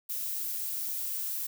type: noise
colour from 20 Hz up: violet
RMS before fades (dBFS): -34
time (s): 0.09-1.47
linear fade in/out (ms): 10
effects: none